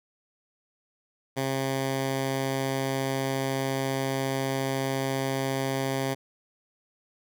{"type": "tone", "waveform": "10% pulse", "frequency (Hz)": 134.4, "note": "C3", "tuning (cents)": 47, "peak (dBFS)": -18, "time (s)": [1.36, 6.15], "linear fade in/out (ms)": 20, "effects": []}